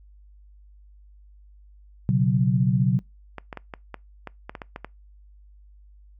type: chord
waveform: sine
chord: B suspended second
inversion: none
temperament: equal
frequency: 123.47 / 138.59 / 185 Hz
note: B2 / C#3 / F#3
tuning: 0 / 0 / 0 cents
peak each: -22 dBFS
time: 2.09-2.99 s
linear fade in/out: 0 ms
type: clicks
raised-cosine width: 0.5 ms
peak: -19 dBFS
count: 11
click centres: 3.383 / 3.528 / 3.573 / 3.738 / 3.943 / 4.273 / 4.495 / 4.552 / 4.618 / 4.761 / 4.846 s
effects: noise-tail reverb RT60 0.2 s tail -24 dB re dry + added 50 Hz sine -48 dBFS peak until 6.19 s